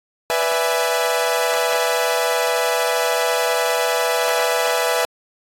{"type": "chord", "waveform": "sawtooth", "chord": "E dominant seventh", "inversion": "second", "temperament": "equal with one note detuned", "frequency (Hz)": [493.9, 587.3, 661.9, 830.6], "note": ["B4", "D5", "E5", "G#5"], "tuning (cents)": [0, 0, 7, 0], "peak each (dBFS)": [-17, -22, -18, -21], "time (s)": [0.3, 5.05], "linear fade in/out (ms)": 0, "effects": ["AAC 48 kbps"]}